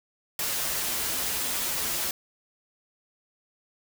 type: noise with comb filter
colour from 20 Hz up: white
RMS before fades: -29 dBFS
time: 0.39-2.11 s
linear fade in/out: 2 ms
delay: 10 ms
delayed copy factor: -0.6
effects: none